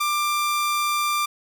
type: tone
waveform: sawtooth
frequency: 1186 Hz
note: D6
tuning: 17 cents sharp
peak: -17 dBFS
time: 0-1.26 s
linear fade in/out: 10 ms
effects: none